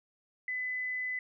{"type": "tone", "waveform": "sine", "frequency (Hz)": 2008, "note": "B6", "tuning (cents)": 28, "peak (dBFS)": -32, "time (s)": [0.48, 1.19], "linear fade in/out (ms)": 2, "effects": []}